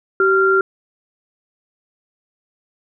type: tone pair together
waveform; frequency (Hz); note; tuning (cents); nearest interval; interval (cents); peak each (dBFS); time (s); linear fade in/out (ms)
sine; 384.1 / 1384.7; G4 / F6; -35 / -15; octave + minor seventh; 2220; -14; 0.2-0.61; 2
effects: none